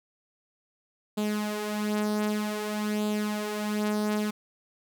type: tone with flanger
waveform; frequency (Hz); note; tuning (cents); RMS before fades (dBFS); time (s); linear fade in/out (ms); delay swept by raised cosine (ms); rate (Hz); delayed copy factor
sawtooth; 210.7; G#3; +25; -29; 1.17-4.31; 10; 0.26 to 4.96; 0.53; +0.6
effects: none